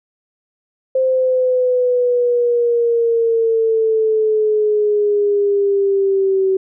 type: exponential sweep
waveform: sine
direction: down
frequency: 523.3 to 380 Hz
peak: -12 dBFS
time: 0.95-6.57 s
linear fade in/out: 5 ms
effects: none